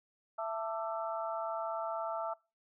harmonic tone with a mistuned harmonic, 222 Hz, A3, 16 cents sharp, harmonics 3 / 4 / 5 / 6, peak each -37 / -40 / -44 / -41 dBFS, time 0.38-2.34 s, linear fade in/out 10 ms, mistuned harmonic 5, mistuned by +99 cents, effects noise-tail reverb RT60 0.3 s tail -24 dB re dry

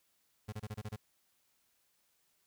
35% pulse tone bursts, 106.4 Hz, G#2, 42 cents sharp, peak -37 dBFS, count 7, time 0.48-0.963 s, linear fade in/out 10 ms, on 45 ms, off 28 ms, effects white hiss -75 dBFS RMS until 2.46 s

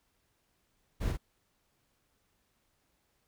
brown noise with echo, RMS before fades -32 dBFS, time 1-1.13 s, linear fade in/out 20 ms, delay 45 ms, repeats 1, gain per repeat -3 dB, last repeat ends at 1.175 s, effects pink hiss -75 dBFS RMS until 3.27 s

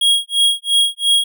square tone with tremolo, 3291 Hz, G#7, 16 cents flat, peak -10 dBFS, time 0.01-1.24 s, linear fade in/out 5 ms, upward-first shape sine, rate 2.9 Hz, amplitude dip 100%, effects none

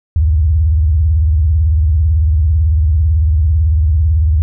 sine tone with vibrato, 77.5 Hz, D#2, 6 cents flat, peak -8 dBFS, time 0.16-4.42 s, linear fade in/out 0 ms, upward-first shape sine, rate 18 Hz, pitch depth 230 cents each way, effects none

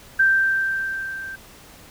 sine tone with level ramp, 1568 Hz, G6, in tune, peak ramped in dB -12 to -31 dBFS, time 0.19-1.36 s, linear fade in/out 10 ms, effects pink hiss -46 dBFS RMS until 1.9 s

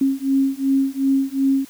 sine beating tone pair, 269.6 / 272.3 Hz, C#4 / C#4, -48 / -31 cents, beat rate 2.7 Hz, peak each -19 dBFS, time 0.01-1.65 s, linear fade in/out 5 ms, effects white hiss -46 dBFS RMS until 1.69 s

